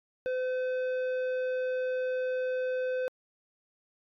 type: tone with tanh clipping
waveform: sine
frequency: 510 Hz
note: C5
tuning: 44 cents flat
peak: -30 dBFS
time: 0.26-3.08 s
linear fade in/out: 0 ms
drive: 10 dB
effects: AAC 64 kbps